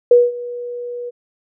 sine tone with ADSR envelope, 484.6 Hz, B4, 33 cents flat, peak -4 dBFS, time 0.11-1.11 s, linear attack 4 ms, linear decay 200 ms, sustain -20 dB, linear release 25 ms, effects none

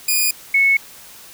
5% pulse / sine tone pair in turn, 2452 / 2202 Hz, D#7 / C#7, -26 / -12 cents, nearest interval major second, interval 186 cents, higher first, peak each -5 / -11 dBFS, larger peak first, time 0.08-0.31 / 0.54-0.77 s, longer neither, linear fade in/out 5 ms, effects white hiss -41 dBFS RMS until 1.33 s

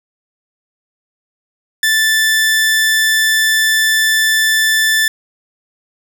sawtooth tone, 1760 Hz, A6, in tune, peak -7 dBFS, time 1.83-5.08 s, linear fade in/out 2 ms, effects none

